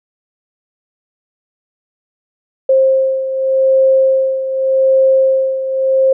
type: beating tone pair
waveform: sine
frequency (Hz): 530 / 530.85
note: C5 / C5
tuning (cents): +22 / +25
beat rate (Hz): 0.85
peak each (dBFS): -10 / -16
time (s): 2.69-6.13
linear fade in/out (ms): 5
effects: none